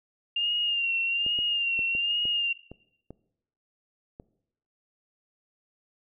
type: tone with vibrato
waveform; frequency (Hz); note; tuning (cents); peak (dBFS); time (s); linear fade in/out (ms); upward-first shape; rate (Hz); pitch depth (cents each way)
sine; 2794; F7; 0; -24; 0.36-2.53; 5; sine; 1.2; 49
type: clicks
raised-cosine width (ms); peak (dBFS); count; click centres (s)
2; -28; 8; 1.264 / 1.389 / 1.792 / 1.951 / 2.254 / 2.716 / 3.106 / 4.199
effects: noise-tail reverb RT60 0.8 s tail -20 dB re dry